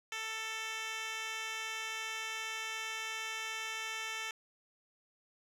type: tone with band-pass filter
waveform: 10% pulse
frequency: 442.7 Hz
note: A4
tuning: 11 cents sharp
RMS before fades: -40 dBFS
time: 0.12-4.31 s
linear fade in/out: 2 ms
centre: 3600 Hz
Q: 0.9
effects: none